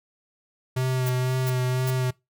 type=tone with vibrato; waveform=square; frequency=128 Hz; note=C3; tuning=38 cents flat; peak=-23 dBFS; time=0.76-2.11 s; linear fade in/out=10 ms; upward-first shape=sine; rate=2 Hz; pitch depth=20 cents each way
type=noise bursts; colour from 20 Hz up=blue; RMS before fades=-34 dBFS; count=3; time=1.06-1.905 s; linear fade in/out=5 ms; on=35 ms; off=370 ms
effects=noise-tail reverb RT60 0.2 s tail -22 dB re dry